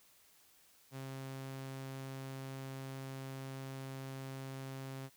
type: tone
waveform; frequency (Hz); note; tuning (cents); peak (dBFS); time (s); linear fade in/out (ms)
sawtooth; 133.9; C3; +40; -39; 0.91-5.1; 50
effects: white hiss -66 dBFS RMS until 5.16 s